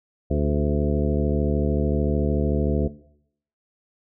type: harmonic tone with a mistuned harmonic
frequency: 73.42 Hz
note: D2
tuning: in tune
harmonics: 1 / 2 / 3 / 4 / 5 / 6 / 7 / 9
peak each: -23 / -26 / -28 / -29 / -30 / -31 / -31 / -33 dBFS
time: 0.3-2.88 s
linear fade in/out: 10 ms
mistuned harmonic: 6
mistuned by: -32 cents
effects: noise-tail reverb RT60 0.7 s tail -18 dB re dry